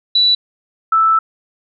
sine tone pair in turn, 3950 / 1318.2 Hz, B7 / E6, 0 / 0 cents, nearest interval octave + perfect fifth, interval 1900 cents, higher first, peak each -9 dBFS, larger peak neither, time 0.15-0.35 / 0.92-1.19 s, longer second, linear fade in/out 5 ms, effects none

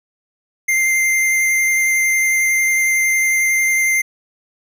square tone with vibrato, 2093 Hz, C7, in tune, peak -14 dBFS, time 0.68-4.02 s, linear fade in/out 10 ms, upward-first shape sine, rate 11 Hz, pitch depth 9 cents each way, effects none

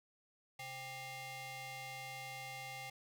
sawtooth ring-modulated tone, 659.3 Hz, E5, in tune, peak -38 dBFS, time 0.59-2.9 s, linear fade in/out 5 ms, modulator 1450 Hz, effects none

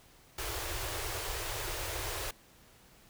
pink band-stop noise, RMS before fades -37 dBFS, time 0.38-2.31 s, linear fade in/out 5 ms, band 120 to 320 Hz, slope 96 dB/octave, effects pink hiss -60 dBFS RMS until 3.09 s

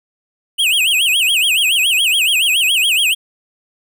square tone with vibrato, 2860 Hz, F7, 41 cents sharp, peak -12 dBFS, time 0.58-3.15 s, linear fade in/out 20 ms, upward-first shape sine, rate 7.1 Hz, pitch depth 250 cents each way, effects none

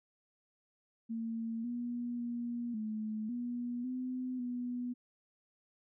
sine tone with pitch steps, 227.3 / 240.8 / 238.4 / 216.2 / 242.1 / 254.2 / 245.4 Hz, A#3 / B3 / A#3 / A3 / B3 / C4 / B3, -43 / -44 / +39 / -30 / -34 / -50 / -11 cents, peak -35 dBFS, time 1.09-4.94 s, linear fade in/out 20 ms, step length 550 ms, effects none

